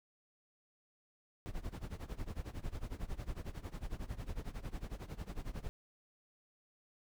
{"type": "noise with tremolo", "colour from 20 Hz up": "brown", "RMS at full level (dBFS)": -39, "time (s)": [1.46, 5.69], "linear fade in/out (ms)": 0, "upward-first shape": "sine", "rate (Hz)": 11, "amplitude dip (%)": 90, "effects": []}